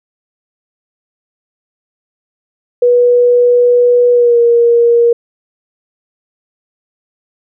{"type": "tone with pitch glide", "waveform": "sine", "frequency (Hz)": [487.1, 471.1], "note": ["B4", "A#4"], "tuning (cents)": [-24, 18], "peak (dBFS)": -5, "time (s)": [2.82, 5.13], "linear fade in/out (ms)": 5, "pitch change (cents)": -58, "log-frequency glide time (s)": [4.12, 4.39], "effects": []}